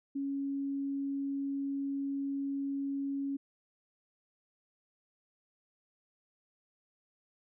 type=tone; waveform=sine; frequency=277.2 Hz; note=C#4; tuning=in tune; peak=-32 dBFS; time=0.15-3.37 s; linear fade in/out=10 ms; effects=none